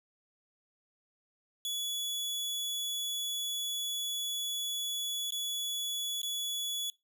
sawtooth tone with dropouts, 3400 Hz, G#7, 40 cents sharp, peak -30 dBFS, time 1.65-6.9 s, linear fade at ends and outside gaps 1 ms, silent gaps 5.306-5.322 / 6.217-6.231 s, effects noise-tail reverb RT60 0.2 s tail -21 dB re dry

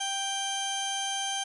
sawtooth tone pair together, 786 / 3144 Hz, G5 / G7, +4 / +4 cents, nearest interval 2 octaves, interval 2400 cents, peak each -29 / -27 dBFS, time 0-1.44 s, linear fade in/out 10 ms, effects resampled to 24000 Hz

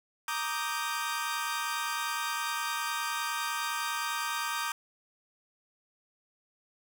sawtooth chord, Eb major seventh, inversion second, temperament equal, 932.3 / 1174.7 / 1244.5 / 1568 Hz, Bb5 / D6 / Eb6 / G6, 0 / 0 / 0 / 0 cents, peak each -33 dBFS, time 0.28-4.72 s, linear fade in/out 2 ms, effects none

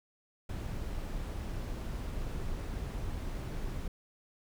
brown noise, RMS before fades -37 dBFS, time 0.49-3.88 s, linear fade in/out 5 ms, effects none

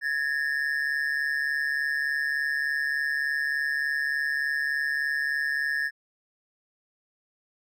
triangle ring-modulated tone, 1743 Hz, A6, 17 cents flat, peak -20 dBFS, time 0.01-5.91 s, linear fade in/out 50 ms, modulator 71.7 Hz, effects none

